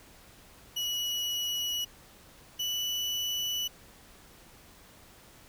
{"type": "tone pair in turn", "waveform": "35% pulse", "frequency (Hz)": [2927, 2964], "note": ["F#7", "F#7"], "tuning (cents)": [-19, 2], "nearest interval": "unison", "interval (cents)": 21, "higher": "second", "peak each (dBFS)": -28, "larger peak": "neither", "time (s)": [[0.76, 1.85], [2.59, 3.68]], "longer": "neither", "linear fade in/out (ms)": 10, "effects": ["pink hiss -55 dBFS RMS until 5.48 s"]}